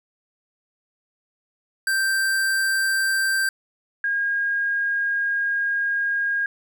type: tone pair in turn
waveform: square / sine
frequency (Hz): 1568 / 1626.6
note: G6 / G#6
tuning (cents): 0 / -36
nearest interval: minor second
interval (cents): 64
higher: second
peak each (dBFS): -20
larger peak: neither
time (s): 1.87-3.49 / 4.04-6.46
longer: second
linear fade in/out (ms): 2
effects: 10-bit